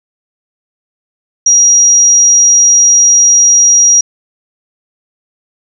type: tone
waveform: sine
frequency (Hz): 5730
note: F8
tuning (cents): +44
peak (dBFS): -3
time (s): 1.46-4.01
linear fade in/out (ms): 5
effects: none